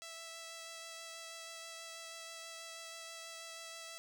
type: tone with vibrato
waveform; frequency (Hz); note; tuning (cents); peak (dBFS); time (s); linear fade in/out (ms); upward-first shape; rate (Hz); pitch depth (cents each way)
5% pulse; 659.3; E5; 0; -35; 0.02-3.98; 0; sine; 6.2; 9
effects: none